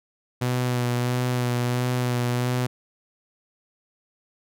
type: tone with vibrato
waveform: sawtooth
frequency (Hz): 123.47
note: B2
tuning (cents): 0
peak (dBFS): -18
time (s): 0.41-2.67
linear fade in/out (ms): 10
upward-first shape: sine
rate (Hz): 1.5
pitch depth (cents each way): 23
effects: none